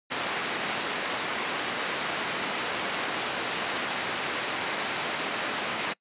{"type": "band-pass noise", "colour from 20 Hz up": "white", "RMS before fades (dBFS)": -31, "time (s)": [0.1, 5.94], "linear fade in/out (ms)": 20, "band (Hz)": [190, 2600], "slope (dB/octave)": 12, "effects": ["noise-tail reverb RT60 0.1 s tail -25 dB re dry", "resampled to 8000 Hz"]}